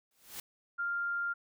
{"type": "noise with exponential growth", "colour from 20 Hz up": "white", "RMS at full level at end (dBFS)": -39, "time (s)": [0.11, 0.4], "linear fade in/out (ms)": 2, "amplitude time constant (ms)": 63}
{"type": "tone", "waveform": "sine", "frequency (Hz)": 1396.9, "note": "F6", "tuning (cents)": 0, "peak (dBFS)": -31, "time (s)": [0.78, 1.34], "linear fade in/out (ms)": 20}
{"effects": []}